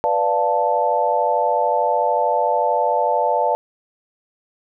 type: chord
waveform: sine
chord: B half-diminished seventh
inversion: none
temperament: equal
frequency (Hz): 493.9 / 587.3 / 698.5 / 880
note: B4 / D5 / F5 / A5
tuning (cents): 0 / 0 / 0 / 0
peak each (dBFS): -23 / -21 / -22 / -19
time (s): 0.04-3.55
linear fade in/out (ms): 0
effects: none